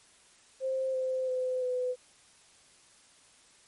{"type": "tone with pitch steps", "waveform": "sine", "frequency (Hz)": [526, 517.9, 509.8, 502], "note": ["C5", "C5", "C5", "B4"], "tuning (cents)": [9, -18, -45, 28], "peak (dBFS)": -28, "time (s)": [0.6, 1.96], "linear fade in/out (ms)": 50, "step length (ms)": 340, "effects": ["white hiss -60 dBFS RMS until 3.67 s", "MP3 48 kbps"]}